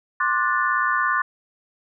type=chord; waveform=sine; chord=D dominant seventh; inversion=third; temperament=just; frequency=1057.2 / 1174.7 / 1468.3 / 1762 Hz; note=C6 / D6 / F#6 / A6; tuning=+18 / 0 / -14 / +2 cents; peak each=-24 dBFS; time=0.2-1.22 s; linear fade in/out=5 ms; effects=none